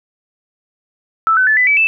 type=tone with pitch steps; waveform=sine; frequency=1318.5 / 1514.6 / 1739.8 / 1998.5 / 2296 / 2637 Hz; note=E6 / F#6 / A6 / B6 / D7 / E7; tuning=0 / +40 / -20 / +20 / -40 / 0 cents; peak=-9 dBFS; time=1.27-1.87 s; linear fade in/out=0 ms; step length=100 ms; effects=none